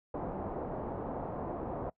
white low-pass noise, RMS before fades -38 dBFS, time 0.14-1.9 s, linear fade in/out 5 ms, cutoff 810 Hz, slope 24 dB/octave, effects noise-tail reverb RT60 0.1 s tail -22 dB re dry

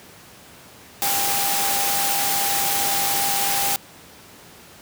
sine tone in noise, 798 Hz, G5, 31 cents sharp, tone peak -26 dBFS, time 1.02-3.76 s, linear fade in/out 0 ms, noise white, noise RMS -22 dBFS, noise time 1.02-3.76 s, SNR -7 dB, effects pink hiss -45 dBFS RMS until 4.81 s + high-pass 100 Hz 12 dB/octave

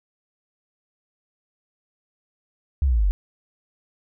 sine exponential sweep, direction down, 74 to 44.06 Hz, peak -16 dBFS, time 2.82-3.11 s, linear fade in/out 0 ms, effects none

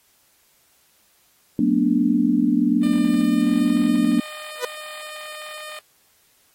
sine chord, B minor seventh, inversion second, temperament equal with one note detuned, 185 / 225.7 / 246.9 / 293.7 Hz, F#3 / A3 / B3 / D4, 0 / +44 / 0 / 0 cents, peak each -25 / -21 / -20 / -20 dBFS, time 1.59-4.2 s, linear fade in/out 2 ms
10% pulse tone with pitch glide, 600 to 610.8 Hz, D5 to D#5, +37 to -32 cents, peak -25 dBFS, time 2.83-5.79 s, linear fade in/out 2 ms, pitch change +31 cents, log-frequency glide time 3.02-3.77 s
sawtooth tone with exponential growth, 493.7 Hz, B4, 1 cent flat, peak -15 dBFS, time 4.56-4.65 s, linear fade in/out 5 ms, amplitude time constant 18 ms
effects white hiss -60 dBFS RMS until 6.54 s + AAC 48 kbps

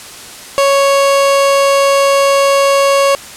30% pulse tone, 554.4 Hz, C#5, in tune, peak -5 dBFS, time 0.58-3.15 s, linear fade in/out 0 ms, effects white hiss -31 dBFS RMS until 3.36 s + low-pass 10000 Hz 12 dB/octave

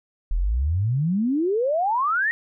sine exponential sweep, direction up, 37.1 to 1906 Hz, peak -19 dBFS, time 0.31-2.31 s, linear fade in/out 0 ms, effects none

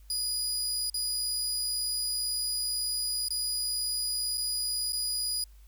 25% pulse tone with dropouts, 4919 Hz, D#8, 21 cents flat, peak -24 dBFS, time 0.1-5.44 s, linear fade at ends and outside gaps 2 ms, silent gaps 0.899-0.942 / 3.285-3.305 / 4.374-4.378 / 4.923-4.93 s, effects added 50 Hz sine -50 dBFS peak until 5.67 s + white hiss -66 dBFS RMS until 5.67 s

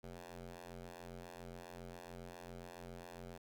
10% pulse ring-modulated tone, 87.31 Hz, F2, in tune, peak -38 dBFS, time 0.03-3.38 s, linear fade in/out 10 ms, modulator 307 Hz, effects none

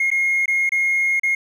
triangle tone with dropouts, 2147 Hz, C7, 44 cents sharp, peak -13 dBFS, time 0-1.35 s, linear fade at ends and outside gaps 5 ms, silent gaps 0.104-0.114 / 0.458-0.479 / 0.693-0.719 / 1.197-1.233 s, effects tanh soft clip ceiling -12 dBFS

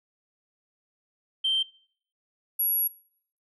sine tone pair in turn, 3132 / 11343 Hz, G7 / F9, -2 / +26 cents, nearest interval octave + minor seventh, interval 2228 cents, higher second, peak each -21 dBFS, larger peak neither, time 1.44-1.63 / 2.59-2.88 s, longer second, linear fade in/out 10 ms, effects noise-tail reverb RT60 0.6 s tail -25 dB re dry + tanh soft clip ceiling -18 dBFS

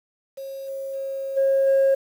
sine tone with level steps, 542 Hz, C#5, 39 cents flat, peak -31 / -28 / -26 / -15 / -13 dBFS, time 0.37-1.95 s, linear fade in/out 10 ms, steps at 0.67 / 0.93 / 1.36 / 1.66 s, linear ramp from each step 20 ms, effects tanh soft clip ceiling -13 dBFS + 8-bit

